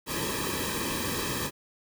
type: noise with comb filter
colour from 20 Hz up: pink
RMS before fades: -31 dBFS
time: 0.06-1.51 s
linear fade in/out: 50 ms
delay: 1.4 ms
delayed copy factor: -0.95
effects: none